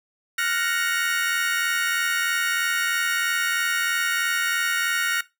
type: chord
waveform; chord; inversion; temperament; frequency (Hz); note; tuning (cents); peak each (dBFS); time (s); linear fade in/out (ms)
35% pulse; Gb major seventh; third; equal; 1396.9 / 1480 / 1864.7 / 2217; F6 / Gb6 / Bb6 / Db7; 0 / 0 / 0 / 0; -25 / -26 / -25 / -29; 0.38-5.21; 5
effects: noise-tail reverb RT60 0.2 s tail -18 dB re dry